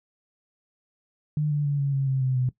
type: tone with pitch steps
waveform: sine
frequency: 150.4 / 146.8 / 143.28 / 139.84 / 136.49 / 133.22 / 130.03 / 126.91 Hz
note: D3 / D3 / D3 / C#3 / C#3 / C3 / C3 / B2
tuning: +42 / 0 / -42 / +16 / -26 / +32 / -10 / +48 cents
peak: -21 dBFS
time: 1.37-2.49 s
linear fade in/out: 2 ms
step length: 140 ms
effects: noise-tail reverb RT60 0.1 s tail -17 dB re dry